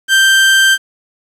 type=tone; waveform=30% pulse; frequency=1568 Hz; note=G6; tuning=in tune; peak=-4 dBFS; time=0.08-0.78 s; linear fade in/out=50 ms; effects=low-pass 12000 Hz 12 dB/octave + 7-bit